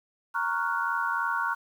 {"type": "chord", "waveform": "sine", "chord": "Gb major seventh", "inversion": "first", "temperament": "equal", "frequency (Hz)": [932.3, 1108.7, 1396.9, 1480], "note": ["Bb5", "Db6", "F6", "Gb6"], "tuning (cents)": [0, 0, 0, 0], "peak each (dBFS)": -31, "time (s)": [0.34, 1.55], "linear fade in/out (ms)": 20, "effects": ["9-bit"]}